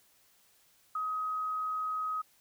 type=tone with ADSR envelope; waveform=sine; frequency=1263 Hz; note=D#6; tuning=26 cents sharp; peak=-29 dBFS; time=0.95-2.22 s; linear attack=5 ms; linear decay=5 ms; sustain=-2 dB; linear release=12 ms; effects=white hiss -66 dBFS RMS until 2.4 s